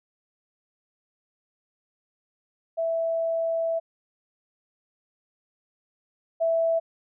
sine tone pair in turn, 659.3 / 659.3 Hz, E5 / E5, 0 / 0 cents, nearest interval unison, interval 0 cents, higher neither, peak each -23 / -20 dBFS, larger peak second, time 2.77-3.8 / 6.4-6.8 s, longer first, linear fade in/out 20 ms, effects none

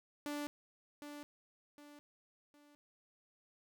sawtooth tone with echo, 292.6 Hz, D4, 6 cents flat, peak -35 dBFS, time 0.26-0.47 s, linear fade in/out 0 ms, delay 760 ms, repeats 3, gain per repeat -8 dB, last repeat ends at 2.75 s, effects none

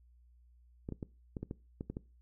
clicks, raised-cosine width 3 ms, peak -26 dBFS, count 9, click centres 0.889 / 0.923 / 1.028 / 1.368 / 1.43 / 1.511 / 1.809 / 1.9 / 1.969 s, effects noise-tail reverb RT60 0.3 s tail -21 dB re dry + added 60 Hz sine -60 dBFS peak until 2.21 s

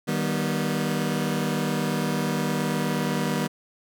sawtooth chord, Eb augmented, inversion none, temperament just, 155.56 / 194.45 / 243.1 Hz, Eb3 / G3 / B3, 0 / -14 / -27 cents, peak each -24 dBFS, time 0.07-3.48 s, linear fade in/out 20 ms, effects none

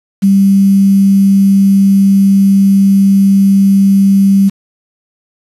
sine tone with quantisation, 196 Hz, G3, in tune, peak -4 dBFS, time 0.22-4.5 s, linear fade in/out 20 ms, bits 5, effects resampled to 32000 Hz

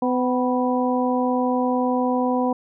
harmonic tone with a mistuned harmonic, 251.7 Hz, B3, 33 cents sharp, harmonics 1 / 2 / 3 / 4, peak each -21 / -24 / -26 / -27 dBFS, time 0.02-2.53 s, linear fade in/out 5 ms, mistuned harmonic 4, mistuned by -42 cents, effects none

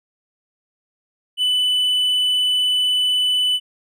triangle tone, 2992 Hz, F#7, 19 cents sharp, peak -14 dBFS, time 1.37-3.6 s, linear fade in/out 50 ms, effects none

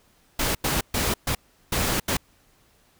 pink noise bursts at uneven times, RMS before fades -24 dBFS, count 6, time 0.39-0.55 / 0.64-0.81 / 0.94-1.14 / 1.27-1.35 / 1.72-2 / 2.08-2.17 s, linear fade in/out 5 ms, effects pink hiss -61 dBFS RMS until 2.99 s

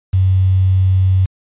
sine tone with quantisation, 94 Hz, F#2, 28 cents sharp, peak -9 dBFS, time 0.13-1.26 s, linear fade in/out 10 ms, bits 6, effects resampled to 8000 Hz

